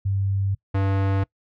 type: tone pair in turn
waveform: sine / square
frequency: 98 / 97.44 Hz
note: G2 / G2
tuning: 0 / -10 cents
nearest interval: unison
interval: 10 cents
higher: first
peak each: -20 dBFS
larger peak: neither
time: 0.05-0.55 / 0.74-1.24 s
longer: neither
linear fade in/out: 10 ms
effects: noise-tail reverb RT60 0.1 s tail -23 dB re dry + low-pass 2000 Hz 12 dB/octave